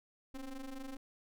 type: ring-modulated tone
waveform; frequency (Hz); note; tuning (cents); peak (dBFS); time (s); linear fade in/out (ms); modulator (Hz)
square; 130.81; C3; 0; -40; 0.34-0.97; 5; 143
effects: none